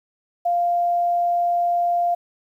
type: tone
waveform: sine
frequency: 697 Hz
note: F5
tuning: 4 cents flat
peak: -17 dBFS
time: 0.45-2.15 s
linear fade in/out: 10 ms
effects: 9-bit